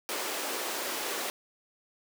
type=high-pass noise; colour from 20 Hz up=pink; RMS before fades=-34 dBFS; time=0.09-1.3 s; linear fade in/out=0 ms; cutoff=320 Hz; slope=24 dB/octave; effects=none